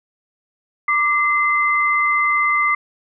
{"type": "tone pair together", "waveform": "sine", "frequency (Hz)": [1177, 2061], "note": ["D6", "C7"], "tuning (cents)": [3, -27], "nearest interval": "minor seventh", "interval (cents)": 970, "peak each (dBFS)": -17, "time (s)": [0.88, 2.75], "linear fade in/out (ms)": 5, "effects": []}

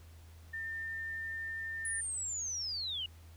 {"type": "tone", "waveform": "sine", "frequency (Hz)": 1803, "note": "A6", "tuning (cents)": 42, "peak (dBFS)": -37, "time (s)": [0.53, 2.01], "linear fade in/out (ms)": 10}
{"type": "linear sweep", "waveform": "sine", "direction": "down", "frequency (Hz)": [9956, 2834], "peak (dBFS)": -35, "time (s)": [1.85, 3.06], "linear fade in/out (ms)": 2}
{"effects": ["added 82 Hz sine -52 dBFS peak until 3.36 s", "pink hiss -63 dBFS RMS until 3.36 s"]}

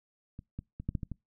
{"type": "clicks", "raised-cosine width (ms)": 5, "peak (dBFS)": [-30, -25, -27, -19, -19, -24, -25], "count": 7, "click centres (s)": [0.391, 0.59, 0.8, 0.89, 0.952, 1.032, 1.117], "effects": ["noise-tail reverb RT60 0.2 s tail -25 dB re dry"]}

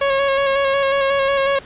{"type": "tone with vibrato", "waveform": "sawtooth", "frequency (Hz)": 550, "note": "C#5", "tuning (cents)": -14, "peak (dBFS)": -11, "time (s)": [0.01, 1.59], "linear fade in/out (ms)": 5, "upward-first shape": "square", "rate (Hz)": 5.5, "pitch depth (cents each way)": 19, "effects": ["pink hiss -40 dBFS RMS until 1.65 s", "resampled to 8000 Hz"]}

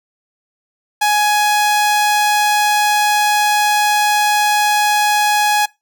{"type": "tone", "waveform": "sawtooth", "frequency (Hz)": 836, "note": "G#5", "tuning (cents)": 11, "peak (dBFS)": -8, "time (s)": [1.01, 5.66], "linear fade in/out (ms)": 10, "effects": ["noise-tail reverb RT60 0.2 s tail -21 dB re dry"]}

